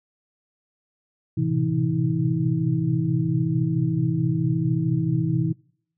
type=tone cluster; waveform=sine; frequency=111 / 125.6 / 130.1 / 163.9 / 319.4 Hz; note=A2 / B2 / C3 / E3 / D#4; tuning=+16 / +30 / -9 / -10 / +45 cents; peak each=-31 / -32 / -24 / -23 / -28 dBFS; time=1.37-5.53 s; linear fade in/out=10 ms; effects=noise-tail reverb RT60 0.7 s tail -26 dB re dry